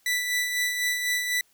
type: tone with tremolo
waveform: sawtooth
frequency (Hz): 1975.5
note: B6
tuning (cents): 0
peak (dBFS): -19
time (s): 0.06-1.41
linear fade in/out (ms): 2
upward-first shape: sine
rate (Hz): 4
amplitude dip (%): 45
effects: white hiss -64 dBFS RMS until 1.53 s